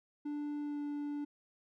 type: tone with pitch glide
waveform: triangle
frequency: 293.7 to 291.2 Hz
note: D4 to D4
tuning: 0 to -15 cents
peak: -34 dBFS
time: 0.25-1.25 s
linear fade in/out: 10 ms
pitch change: -15 cents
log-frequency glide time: 0.61-0.8 s
effects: none